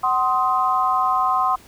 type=chord; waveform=sine; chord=C diminished; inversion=second; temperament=just; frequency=753.5 / 1046.5 / 1255.8 Hz; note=Gb5 / C6 / Eb6; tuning=+31 / 0 / +16 cents; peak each=-22 / -19 / -22 dBFS; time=0.03-1.56 s; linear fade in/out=10 ms; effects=pink hiss -48 dBFS RMS until 1.67 s